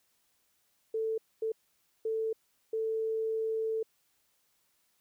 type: tone bursts at uneven times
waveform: sine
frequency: 443.6 Hz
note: A4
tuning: 14 cents sharp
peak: -29 dBFS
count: 4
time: 0.94-1.18 / 1.42-1.52 / 2.05-2.33 / 2.73-3.83 s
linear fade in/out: 5 ms
effects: white hiss -73 dBFS RMS until 5 s